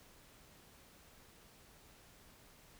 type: silence
effects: pink hiss -62 dBFS RMS until 2.79 s